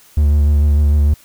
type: tone with vibrato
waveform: triangle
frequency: 73.42 Hz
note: D2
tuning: in tune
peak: -7 dBFS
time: 0.17-1.14 s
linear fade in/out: 5 ms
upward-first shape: triangle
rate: 6.7 Hz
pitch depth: 34 cents each way
effects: white hiss -47 dBFS RMS until 1.24 s